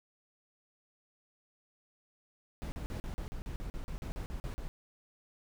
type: noise bursts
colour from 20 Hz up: brown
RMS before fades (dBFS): -39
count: 15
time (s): 2.62-4.68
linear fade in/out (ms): 0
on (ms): 100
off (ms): 40
effects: none